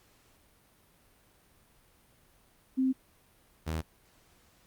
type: tone pair in turn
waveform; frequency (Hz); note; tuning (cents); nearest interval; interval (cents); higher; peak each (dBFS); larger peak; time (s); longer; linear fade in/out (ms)
sine / sawtooth; 261.6 / 79.73; C4 / D#2; 0 / +43; octave + major sixth; 2057; first; -24 / -27; first; 2.77-2.93 / 3.66-3.82; neither; 20
effects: pink hiss -64 dBFS RMS until 4.66 s + Opus 48 kbps